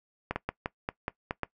clicks, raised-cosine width 0.5 ms, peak -15 dBFS, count 8, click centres 0.31 / 0.36 / 0.49 / 0.659 / 0.889 / 1.081 / 1.309 / 1.433 s, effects noise-tail reverb RT60 0.1 s tail -20 dB re dry

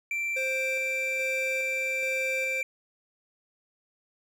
triangle tone, 2348 Hz, D7, 1 cent flat, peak -26 dBFS, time 0.11-2.63 s, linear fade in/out 2 ms
square tone with tremolo, 525 Hz, C5, 6 cents sharp, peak -32 dBFS, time 0.36-2.62 s, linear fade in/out 10 ms, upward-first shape square, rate 1.2 Hz, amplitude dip 30%
effects none

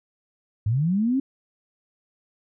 sine linear sweep, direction up, 98 to 277.2 Hz, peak -19 dBFS, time 0.66-1.2 s, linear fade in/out 5 ms, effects none

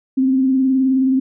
sine tone with vibrato, 263.1 Hz, C4, 10 cents sharp, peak -12 dBFS, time 0.17-1.2 s, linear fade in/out 10 ms, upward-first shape sine, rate 19 Hz, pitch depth 35 cents each way, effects none

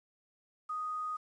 sine tone with quantisation, 1244.5 Hz, D#6, in tune, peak -34 dBFS, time 0.69-1.17 s, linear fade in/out 10 ms, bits 10, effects resampled to 22050 Hz

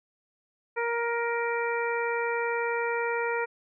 harmonic tone, 469.1 Hz, A#4, 11 cents sharp, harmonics 1 / 2 / 3 / 4 / 5, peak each -29 / -32 / -34 / -35 / -36 dBFS, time 0.76-3.46 s, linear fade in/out 20 ms, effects none

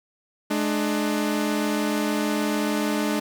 sawtooth tone pair together, 212.1 / 298.7 Hz, G#3 / D4, +37 / +29 cents, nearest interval tritone, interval 592 cents, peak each -21 dBFS, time 0.5-3.2 s, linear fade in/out 10 ms, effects none

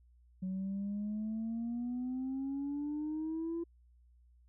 sine exponential sweep, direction up, 185 to 339.8 Hz, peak -33 dBFS, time 0.42-3.64 s, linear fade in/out 10 ms, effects tanh soft clip ceiling -32 dBFS + added 60 Hz sine -61 dBFS peak until 4.48 s

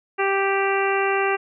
harmonic tone, 392 Hz, G4, in tune, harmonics 1 / 2 / 3 / 4 / 5 / 6 / 7, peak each -22 / -25 / -27 / -28 / -29 / -30 / -30 dBFS, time 0.18-1.37 s, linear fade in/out 20 ms, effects none

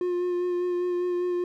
triangle tone with vibrato, 355.8 Hz, F4, 32 cents sharp, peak -22 dBFS, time 0.01-1.44 s, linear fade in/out 2 ms, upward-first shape sine, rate 5 Hz, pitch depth 17 cents each way, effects none

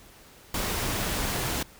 pink noise with ADSR envelope, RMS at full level -27 dBFS, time 0.54-1.63 s, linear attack 4 ms, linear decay 5 ms, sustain -2 dB, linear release 5 ms, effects pink hiss -52 dBFS RMS until 1.79 s

